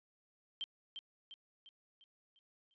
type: tone with echo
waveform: sine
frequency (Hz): 3138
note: G7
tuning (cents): +1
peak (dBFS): -37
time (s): 0.61-0.64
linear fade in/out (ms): 0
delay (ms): 350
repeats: 6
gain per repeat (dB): -6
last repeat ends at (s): 2.74
effects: resampled to 16000 Hz